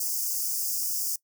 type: high-pass noise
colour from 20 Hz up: white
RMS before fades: -29 dBFS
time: 0-1.16 s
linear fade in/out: 5 ms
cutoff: 4900 Hz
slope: 96 dB/octave
effects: noise-tail reverb RT60 0.1 s tail -21 dB re dry